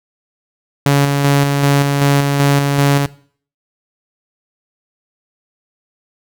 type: tone with tremolo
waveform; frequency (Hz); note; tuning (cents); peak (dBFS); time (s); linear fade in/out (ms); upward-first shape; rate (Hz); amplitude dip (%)
sawtooth; 141.2; C#3; +32; -5; 0.86-3.06; 2; square; 2.6; 35
effects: noise-tail reverb RT60 0.5 s tail -19 dB re dry